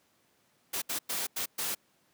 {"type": "noise bursts at uneven times", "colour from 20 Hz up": "white", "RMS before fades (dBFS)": -33, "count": 5, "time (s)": [[0.73, 0.82], [0.89, 0.99], [1.09, 1.27], [1.36, 1.46], [1.58, 1.75]], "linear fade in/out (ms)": 10, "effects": ["pink hiss -69 dBFS RMS until 2.13 s", "high-pass 150 Hz 12 dB/octave"]}